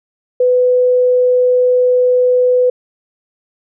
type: tone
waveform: sine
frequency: 499.4 Hz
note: B4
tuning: 19 cents sharp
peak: -8 dBFS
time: 0.4-2.7 s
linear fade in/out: 5 ms
effects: none